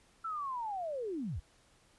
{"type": "linear sweep", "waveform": "sine", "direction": "down", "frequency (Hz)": [1350, 52], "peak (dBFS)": -35, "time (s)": [0.24, 1.4], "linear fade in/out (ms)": 10, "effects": ["pink hiss -66 dBFS RMS until 1.98 s", "resampled to 24000 Hz"]}